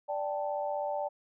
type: chord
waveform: sine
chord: D suspended fourth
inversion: none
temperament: equal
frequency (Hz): 587.3 / 784 / 880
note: D5 / G5 / A5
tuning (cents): 0 / 0 / 0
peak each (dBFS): -33 / -36 / -37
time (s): 0.08-1.09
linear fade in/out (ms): 20
effects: none